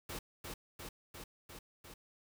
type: noise with echo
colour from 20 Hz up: pink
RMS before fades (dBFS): -43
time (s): 0.09-0.19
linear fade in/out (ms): 5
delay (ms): 350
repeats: 5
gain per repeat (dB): -2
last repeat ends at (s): 1.94
effects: none